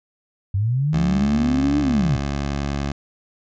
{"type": "linear two-way sweep", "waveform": "sine", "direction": "up then down", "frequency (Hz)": [92.5, 298.7, 116.3], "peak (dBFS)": -17, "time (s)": [0.54, 2.17], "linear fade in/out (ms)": 5, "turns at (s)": 1.8}
{"type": "tone with pitch glide", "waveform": "15% pulse", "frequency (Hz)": [72, 70.52], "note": ["D2", "C#2"], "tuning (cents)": [-34, 30], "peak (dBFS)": -16, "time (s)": [0.93, 2.92], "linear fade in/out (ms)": 5, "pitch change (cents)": -36, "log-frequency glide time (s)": [1.13, 2.07]}
{"effects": ["resampled to 16000 Hz"]}